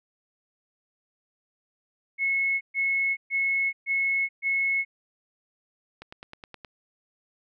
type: tone bursts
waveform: sine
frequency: 2186 Hz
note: C#7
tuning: 25 cents flat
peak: -22 dBFS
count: 5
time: 2.18-4.85 s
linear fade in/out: 50 ms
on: 430 ms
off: 130 ms
type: click train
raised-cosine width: 0.3 ms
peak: -25 dBFS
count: 7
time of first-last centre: 6.02-6.648 s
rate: 9.56 Hz
effects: none